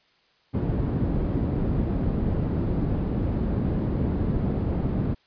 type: low-pass noise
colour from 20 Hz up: white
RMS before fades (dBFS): -25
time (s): 0.53-5.15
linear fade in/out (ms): 20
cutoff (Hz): 210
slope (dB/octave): 12
effects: white hiss -63 dBFS RMS until 5.26 s + resampled to 11025 Hz